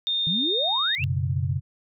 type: tone with pitch glide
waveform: sine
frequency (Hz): 3646 to 3697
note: A#7 to A#7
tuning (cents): -39 to -15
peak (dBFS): -22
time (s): 0.07-0.95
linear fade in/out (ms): 0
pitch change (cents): +24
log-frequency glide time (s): 0.4-0.78
type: exponential sweep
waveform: sine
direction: up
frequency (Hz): 153.9 to 2794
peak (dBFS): -26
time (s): 0.27-1.04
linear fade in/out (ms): 0
type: chord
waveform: sine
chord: F# suspended fourth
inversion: none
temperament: equal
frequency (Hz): 92.5 / 123.47 / 138.59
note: F#2 / B2 / C#3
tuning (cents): 0 / 0 / 0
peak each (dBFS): -26 / -28 / -26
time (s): 0.98-1.61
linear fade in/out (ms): 50
effects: none